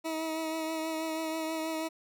20% pulse tone with vibrato, 319.8 Hz, D#4, 48 cents sharp, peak -27 dBFS, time 0.04-1.89 s, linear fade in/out 20 ms, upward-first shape triangle, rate 6.2 Hz, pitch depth 27 cents each way, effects none

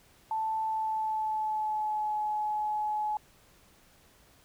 sine tone with pitch glide, 880 to 848.6 Hz, A5 to G#5, 0 to +37 cents, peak -28 dBFS, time 0.31-3.17 s, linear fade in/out 2 ms, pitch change -63 cents, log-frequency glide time 0.64-2.17 s, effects pink hiss -61 dBFS RMS until 4.44 s

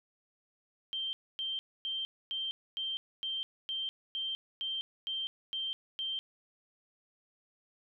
sine tone bursts, 3143 Hz, G7, 4 cents sharp, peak -33 dBFS, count 12, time 0.93-6.19 s, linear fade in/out 0 ms, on 200 ms, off 260 ms, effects none

